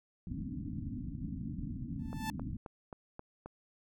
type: low-pass noise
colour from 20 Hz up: white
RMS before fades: -40 dBFS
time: 0.27-2.57 s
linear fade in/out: 2 ms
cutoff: 290 Hz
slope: 96 dB/octave
type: tone with exponential growth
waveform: sawtooth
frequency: 880 Hz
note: A5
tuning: in tune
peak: -30 dBFS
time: 1.99-2.3 s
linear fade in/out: 1 ms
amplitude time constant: 66 ms
type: click train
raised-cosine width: 1 ms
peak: -30 dBFS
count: 6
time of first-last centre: 2.13-3.46 s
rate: 3.76 Hz
effects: none